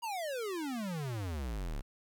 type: exponential sweep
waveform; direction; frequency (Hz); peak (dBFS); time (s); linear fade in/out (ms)
square; down; 970 to 32; -36; 0.02-1.82; 20
effects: 12-bit